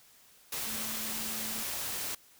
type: tone in noise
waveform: sine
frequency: 220 Hz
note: A3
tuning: in tune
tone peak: -45 dBFS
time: 0.67-1.63 s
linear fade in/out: 5 ms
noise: white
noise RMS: -36 dBFS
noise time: 0.52-2.15 s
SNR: -12 dB
effects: white hiss -60 dBFS RMS until 2.39 s